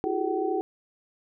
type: tone cluster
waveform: sine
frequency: 327.8 / 362 / 391.2 / 424.6 / 761 Hz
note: E4 / F#4 / G4 / G#4 / F#5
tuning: -10 / -38 / -4 / +38 / +48 cents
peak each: -31 dBFS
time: 0.04-0.61 s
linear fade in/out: 0 ms
effects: none